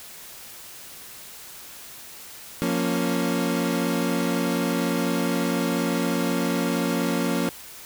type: chord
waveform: 30% pulse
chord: Bb minor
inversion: second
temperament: equal with one note detuned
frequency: 176.24 / 233.1 / 277.2 Hz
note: F3 / Bb3 / Db4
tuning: +16 / 0 / 0 cents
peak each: -24 dBFS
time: 2.62-7.49 s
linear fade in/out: 0 ms
effects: white hiss -42 dBFS RMS until 7.85 s